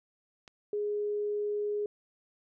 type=click; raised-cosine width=0.2 ms; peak=-31 dBFS; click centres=0.478 s
type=tone; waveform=sine; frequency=415.3 Hz; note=G#4; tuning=in tune; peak=-29 dBFS; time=0.73-1.86 s; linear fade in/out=2 ms
effects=none